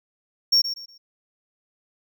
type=tone with echo; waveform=triangle; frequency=5510 Hz; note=F8; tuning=24 cents flat; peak=-13 dBFS; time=0.52-0.62 s; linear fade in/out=10 ms; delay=120 ms; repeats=3; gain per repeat=-11 dB; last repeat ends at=0.98 s; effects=none